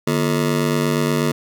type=ring-modulated tone; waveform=25% pulse; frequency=196 Hz; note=G3; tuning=in tune; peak=-10 dBFS; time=0.07-1.32 s; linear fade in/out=5 ms; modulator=44.2 Hz; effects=none